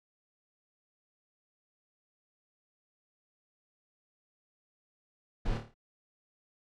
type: noise with echo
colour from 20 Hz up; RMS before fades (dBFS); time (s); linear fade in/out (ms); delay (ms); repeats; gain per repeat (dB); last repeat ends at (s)
brown; -29; 5.45-5.58; 10; 27; 6; -5; 5.742
effects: low-pass 5000 Hz 12 dB/octave + MP3 96 kbps

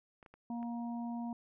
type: clicks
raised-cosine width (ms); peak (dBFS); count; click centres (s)
0.5; -40; 4; 0.228 / 0.262 / 0.34 / 0.629
type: harmonic tone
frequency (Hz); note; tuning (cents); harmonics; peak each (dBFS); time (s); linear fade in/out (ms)
235.9; A#3; +21; 1 / 3 / 4; -37 / -47 / -49; 0.5-1.33; 2
effects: none

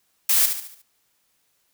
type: noise with echo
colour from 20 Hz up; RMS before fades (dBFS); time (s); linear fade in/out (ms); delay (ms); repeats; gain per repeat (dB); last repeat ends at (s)
blue; -18; 0.29-0.46; 5; 72; 5; -7; 0.82
effects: white hiss -68 dBFS RMS until 1.73 s

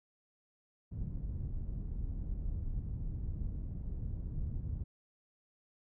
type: low-pass noise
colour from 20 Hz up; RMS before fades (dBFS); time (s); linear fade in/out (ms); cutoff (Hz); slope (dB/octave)
pink; -38; 0.91-4.84; 10; 120; 12
effects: none

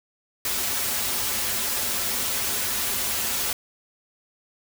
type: noise with comb filter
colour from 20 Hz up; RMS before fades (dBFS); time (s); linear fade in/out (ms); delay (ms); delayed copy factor
white; -26; 0.45-3.53; 2; 6.4; -0.75
effects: none

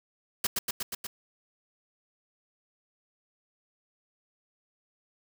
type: noise with echo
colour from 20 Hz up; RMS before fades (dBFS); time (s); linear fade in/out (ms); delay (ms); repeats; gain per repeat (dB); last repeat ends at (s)
white; -27; 0.44-0.47; 5; 120; 5; -2; 1.07
effects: none

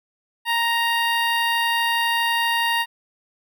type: tone with notch filter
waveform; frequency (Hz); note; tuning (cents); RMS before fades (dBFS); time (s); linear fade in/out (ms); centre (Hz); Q
15% pulse; 932.3; A#5; 0; -21; 0.45-2.86; 50; 7400; 0.83
effects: none

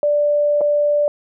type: tone with dropouts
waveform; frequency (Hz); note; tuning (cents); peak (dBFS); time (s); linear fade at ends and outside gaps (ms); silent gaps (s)
sine; 587.3; D5; 0; -13; 0.03-1.08; 1; 0.609-0.614
effects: none

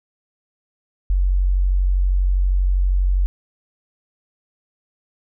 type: tone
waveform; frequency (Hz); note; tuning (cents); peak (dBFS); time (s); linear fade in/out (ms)
sine; 46.25; F#1; 0; -14; 1.1-3.26; 0
effects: none

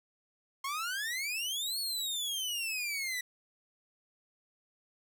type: exponential two-way sweep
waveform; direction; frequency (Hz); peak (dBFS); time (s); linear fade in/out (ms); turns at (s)
sawtooth; up then down; 1064 to 4435 to 1946; -30; 0.64-3.21; 5; 1.79
effects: none

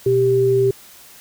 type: tone pair together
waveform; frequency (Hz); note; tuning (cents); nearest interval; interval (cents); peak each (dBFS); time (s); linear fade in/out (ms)
sine; 123.47 / 392; B2 / G4; 0 / 0; octave + minor sixth; 2000; -21 / -13; 0.06-0.71; 5
effects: white hiss -44 dBFS RMS until 1.2 s

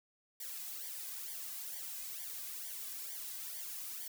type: noise with flanger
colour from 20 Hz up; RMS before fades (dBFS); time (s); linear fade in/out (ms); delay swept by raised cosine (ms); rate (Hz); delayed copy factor
blue; -44; 0.4-4.08; 5; 0.75 to 2.25; 2.2; -0.95
effects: none

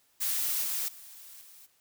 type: noise with level steps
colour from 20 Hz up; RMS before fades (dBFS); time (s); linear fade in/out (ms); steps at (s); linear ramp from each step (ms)
blue; -30 / -32 / -49 / -53; 0.2-1.67; 20; 0.63 / 0.88 / 1.41; 5
effects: white hiss -68 dBFS RMS until 1.8 s

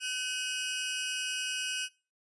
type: tone cluster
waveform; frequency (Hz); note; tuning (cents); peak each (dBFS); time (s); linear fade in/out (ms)
sawtooth; 1523 / 2535 / 2888; F#6 / D#7 / F#7; +50 / +32 / -43; -35 / -33 / -32; 0-1.89; 50
effects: noise-tail reverb RT60 0.3 s tail -18 dB re dry + resampled to 24000 Hz

